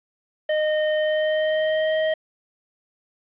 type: tone with pitch glide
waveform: square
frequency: 615 to 629.4 Hz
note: D#5 to D#5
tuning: -20 to +20 cents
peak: -20 dBFS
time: 0.49-2.14 s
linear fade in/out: 5 ms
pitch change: +40 cents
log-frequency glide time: 0.98-1.99 s
effects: resampled to 8000 Hz + 8-bit